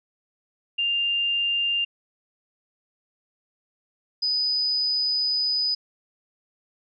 sine tone pair in turn, 2797 / 4984 Hz, F7 / D#8, +2 / +2 cents, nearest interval minor seventh, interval 1000 cents, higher second, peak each -21 dBFS, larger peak neither, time 0.78-1.85 / 4.22-5.75 s, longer second, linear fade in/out 10 ms, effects none

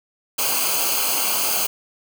white noise with comb filter, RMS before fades -21 dBFS, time 0.38-1.67 s, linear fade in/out 10 ms, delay 0.54 ms, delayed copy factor -0.8, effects none

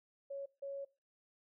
sine tone bursts at uneven times, 555 Hz, C#5, 2 cents sharp, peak -40 dBFS, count 2, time 0.3-0.46 / 0.62-0.85 s, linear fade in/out 10 ms, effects noise-tail reverb RT60 0.3 s tail -20 dB re dry

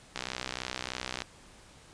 click train, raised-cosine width 0.2 ms, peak -16 dBFS, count 68, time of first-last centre 0.16-1.22 s, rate 63.2 Hz, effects pink hiss -55 dBFS RMS until 1.93 s + resampled to 22050 Hz

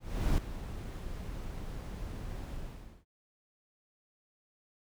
brown noise with ADSR envelope, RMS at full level -27 dBFS, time 0-3.05 s, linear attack 380 ms, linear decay 3 ms, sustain -13 dB, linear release 510 ms, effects none

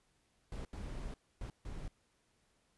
brown noise bursts at uneven times, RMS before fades -43 dBFS, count 4, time 0.52-0.65 / 0.73-1.14 / 1.41-1.5 / 1.65-1.88 s, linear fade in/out 2 ms, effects pink hiss -75 dBFS RMS until 2.77 s + resampled to 24000 Hz

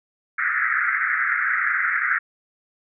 pink band-pass noise, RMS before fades -22 dBFS, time 0.38-2.19 s, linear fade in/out 10 ms, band 1300 to 2100 Hz, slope 96 dB/octave, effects none

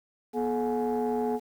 sine tone cluster, 242.4 / 429.2 / 723 / 838 Hz, B3 / A4 / F#5 / G#5, -32 / -43 / -40 / +15 cents, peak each -29 / -27 / -34 / -33 dBFS, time 0.33-1.4 s, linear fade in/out 50 ms, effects tanh soft clip ceiling -20 dBFS + 9-bit

